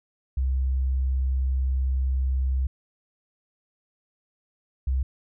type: tone pair in turn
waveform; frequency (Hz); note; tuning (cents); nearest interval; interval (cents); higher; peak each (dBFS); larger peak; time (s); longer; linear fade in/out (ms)
sine; 65.41 / 65.41; C2 / C2; 0 / 0; unison; 0; neither; -21; neither; 0.37-2.67 / 4.87-5.03; first; 5
effects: none